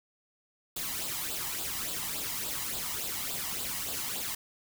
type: noise with flanger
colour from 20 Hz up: white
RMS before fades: -35 dBFS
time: 0.76-4.35 s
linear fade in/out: 5 ms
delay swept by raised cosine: 0.24 to 1.03 ms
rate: 3.5 Hz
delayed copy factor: +0.6
effects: none